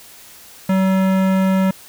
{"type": "tone with hard clipping", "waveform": "sine", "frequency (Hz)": 190, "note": "F#3", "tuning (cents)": 46, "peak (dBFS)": -15, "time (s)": [0.69, 1.71], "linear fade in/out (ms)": 5, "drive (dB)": 18, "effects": ["white hiss -42 dBFS RMS until 1.88 s"]}